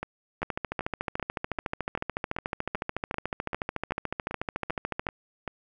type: two click trains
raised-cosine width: 0.5 ms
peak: -14 / -17 dBFS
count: 65 / 15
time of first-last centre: 0.43-5.068 / 0.03-5.477 s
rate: 13.8 / 2.57 Hz
effects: none